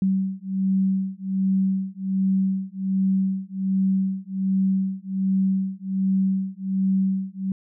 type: beating tone pair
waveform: sine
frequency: 190.7 / 192 Hz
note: G3 / G3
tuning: -47 / -36 cents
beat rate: 1.3 Hz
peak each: -23 dBFS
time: 0.02-7.52 s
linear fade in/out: 2 ms
effects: none